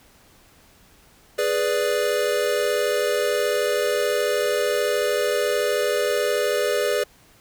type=chord; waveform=square; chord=G# diminished; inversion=none; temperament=equal; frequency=415.3 / 493.9 / 587.3 Hz; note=G#4 / B4 / D5; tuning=0 / 0 / 0 cents; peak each=-25 dBFS; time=1.38-7.04 s; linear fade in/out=10 ms; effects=pink hiss -54 dBFS RMS until 7.4 s